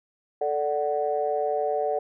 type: chord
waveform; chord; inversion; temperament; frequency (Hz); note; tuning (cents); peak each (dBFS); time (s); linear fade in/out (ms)
sine; D major; second; equal with one note detuned; 440 / 587.3 / 743.8; A4 / D5 / F#5; 0 / 0 / +9; -27; 0.41-1.99; 5
effects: tanh soft clip ceiling -13 dBFS